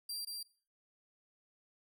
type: tone with echo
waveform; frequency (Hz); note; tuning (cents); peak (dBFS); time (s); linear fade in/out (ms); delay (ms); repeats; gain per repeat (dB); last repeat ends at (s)
sawtooth; 4728; D8; +11; -36; 0.09-0.25; 5; 180; 1; -2; 0.43
effects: noise-tail reverb RT60 0.4 s tail -20 dB re dry